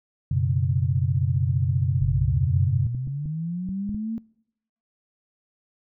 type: chord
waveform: sine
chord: F# suspended fourth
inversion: none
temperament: equal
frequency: 92.5 / 123.47 / 138.59 Hz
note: F#2 / B2 / C#3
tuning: 0 / 0 / 0 cents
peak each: -24 dBFS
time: 0.31-2.87 s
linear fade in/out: 5 ms
type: linear sweep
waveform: sine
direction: up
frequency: 41.92 to 230 Hz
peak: -26 dBFS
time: 2.01-4.18 s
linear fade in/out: 0 ms
type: clicks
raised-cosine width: 5 ms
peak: -22 dBFS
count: 6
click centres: 2.948 / 3.074 / 3.258 / 3.69 / 3.893 / 3.946 s
effects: noise-tail reverb RT60 0.8 s tail -25 dB re dry